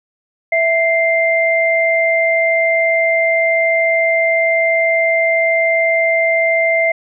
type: tone pair together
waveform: sine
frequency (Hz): 659.3 / 2093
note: E5 / C7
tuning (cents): 0 / 0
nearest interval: octave + minor sixth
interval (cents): 2000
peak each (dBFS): -14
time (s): 0.52-6.92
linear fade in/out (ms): 5
effects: none